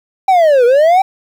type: linear two-way sweep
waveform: triangle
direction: down then up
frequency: 784 to 466.2 to 784 Hz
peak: -4 dBFS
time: 0.28-1.02 s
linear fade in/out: 5 ms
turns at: 0.65 s
effects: 7-bit